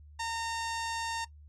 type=tone with low-pass filter; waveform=sawtooth; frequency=916 Hz; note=A#5; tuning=31 cents flat; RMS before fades=-35 dBFS; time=0.19-1.25 s; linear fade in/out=10 ms; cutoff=7000 Hz; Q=1.3; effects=noise-tail reverb RT60 0.1 s tail -17 dB re dry + added 74 Hz sine -50 dBFS peak until 1.48 s